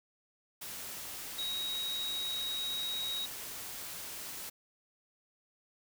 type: tone in noise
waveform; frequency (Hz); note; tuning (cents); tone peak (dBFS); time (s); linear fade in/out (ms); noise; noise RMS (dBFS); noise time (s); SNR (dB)
sine; 3806; A#7; +35; -34; 1.38-3.26; 10; white; -43; 0.61-4.5; +6
effects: none